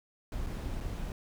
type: noise with dropouts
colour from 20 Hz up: brown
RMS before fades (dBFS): -36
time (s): 0.32-1.12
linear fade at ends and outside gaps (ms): 1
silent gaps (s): 0.464-0.468 / 0.804-0.808
effects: none